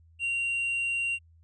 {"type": "tone", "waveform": "triangle", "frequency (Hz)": 2760, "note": "F7", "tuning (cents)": -21, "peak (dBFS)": -25, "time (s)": [0.19, 1.19], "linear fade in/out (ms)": 50, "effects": ["added 82 Hz sine -55 dBFS peak until 1.43 s", "resampled to 22050 Hz"]}